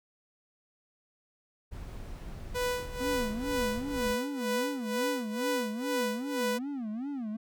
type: noise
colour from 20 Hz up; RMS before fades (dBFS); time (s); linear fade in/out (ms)
brown; -41; 1.71-4.15; 20
type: tone with tremolo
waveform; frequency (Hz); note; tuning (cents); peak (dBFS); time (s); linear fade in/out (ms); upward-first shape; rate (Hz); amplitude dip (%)
sawtooth; 494.5; B4; +2; -24; 2.54-6.59; 20; sine; 2.1; 85
type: tone with vibrato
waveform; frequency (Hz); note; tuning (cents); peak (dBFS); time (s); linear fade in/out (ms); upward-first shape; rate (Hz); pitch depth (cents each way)
triangle; 246.9; B3; 0; -31; 3-7.37; 10; sine; 2.5; 270
effects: none